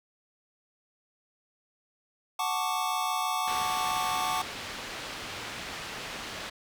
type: chord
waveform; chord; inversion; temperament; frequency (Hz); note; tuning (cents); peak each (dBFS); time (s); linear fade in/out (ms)
square; D major seventh; first; equal; 740 / 880 / 1108.7 / 1174.7; F#5 / A5 / C#6 / D6; 0 / 0 / 0 / 0; -34; 2.39-4.42; 5
type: low-pass noise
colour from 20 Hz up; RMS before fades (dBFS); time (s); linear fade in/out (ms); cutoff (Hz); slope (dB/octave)
white; -39; 3.47-6.5; 10; 3500; 12
effects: none

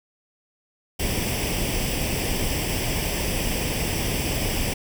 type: noise with comb filter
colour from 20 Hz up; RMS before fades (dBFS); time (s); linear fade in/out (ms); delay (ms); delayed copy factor
pink; -25; 0.99-4.74; 10; 0.37; +0.7
effects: none

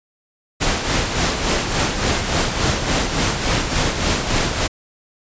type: noise with tremolo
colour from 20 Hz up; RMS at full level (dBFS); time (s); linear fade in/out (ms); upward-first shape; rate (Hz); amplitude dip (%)
pink; -17; 0.6-4.68; 20; sine; 3.5; 50
effects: resampled to 16000 Hz

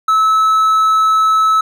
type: tone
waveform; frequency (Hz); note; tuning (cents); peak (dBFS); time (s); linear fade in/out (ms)
triangle; 1300; E6; -24; -7; 0.08-1.61; 5
effects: none

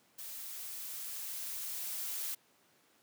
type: noise with level ramp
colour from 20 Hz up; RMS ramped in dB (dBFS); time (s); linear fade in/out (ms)
blue; -45 to -38; 0.18-2.35; 10
effects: pink hiss -68 dBFS RMS until 3.02 s + high-pass 200 Hz 12 dB/octave

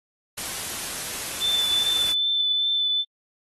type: noise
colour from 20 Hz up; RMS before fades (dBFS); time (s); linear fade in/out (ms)
white; -31; 0.37-2.13; 10
type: tone with vibrato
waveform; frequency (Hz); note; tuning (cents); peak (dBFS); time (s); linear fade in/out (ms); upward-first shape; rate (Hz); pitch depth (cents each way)
sine; 3520; A7; 0; -20; 1.4-3.05; 50; triangle; 2.5; 16
effects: AAC 32 kbps

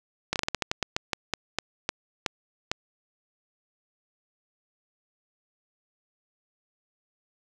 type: slowing click train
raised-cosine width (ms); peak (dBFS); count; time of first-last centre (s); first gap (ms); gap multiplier
0.2; -8; 16; 0.33-2.715; 28; 1.22
effects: none

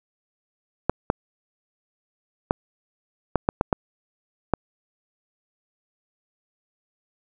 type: clicks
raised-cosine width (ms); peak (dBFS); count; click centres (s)
1; -4; 8; 0.896 / 1.101 / 2.509 / 3.357 / 3.489 / 3.611 / 3.728 / 4.537
effects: none

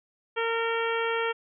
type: harmonic tone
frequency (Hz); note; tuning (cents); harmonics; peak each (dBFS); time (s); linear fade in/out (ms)
458.3; A#4; -29; 1 / 2 / 3 / 4 / 5 / 6 / 7; -28 / -33 / -32 / -35 / -36 / -38 / -39; 0.36-1.33; 20
effects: none

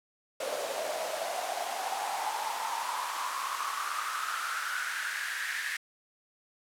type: noise with high-pass filter sweep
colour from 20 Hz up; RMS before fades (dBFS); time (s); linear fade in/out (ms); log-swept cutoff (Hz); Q
pink; -34; 0.4-5.77; 5; 550 to 1800; 7.1
effects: low-pass 12000 Hz 12 dB/octave

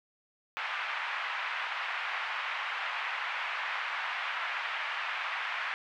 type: band-pass noise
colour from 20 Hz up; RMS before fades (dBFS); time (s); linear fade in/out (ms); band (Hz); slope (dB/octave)
white; -35; 0.57-5.74; 0; 840 to 2500; 24
effects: none

